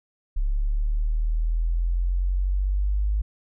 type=exponential sweep; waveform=sine; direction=up; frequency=34.65 to 52 Hz; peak=-20 dBFS; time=0.36-3.22 s; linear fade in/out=10 ms; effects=none